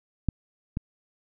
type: clicks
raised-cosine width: 5 ms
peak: -11 / -16 dBFS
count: 2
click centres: 0.287 / 0.771 s
effects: none